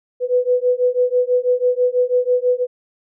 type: beating tone pair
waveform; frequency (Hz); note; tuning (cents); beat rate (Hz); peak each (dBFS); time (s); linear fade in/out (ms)
sine; 493.9 / 500; B4 / B4; 0 / +21; 6.1; -17; 0.2-2.67; 50
effects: none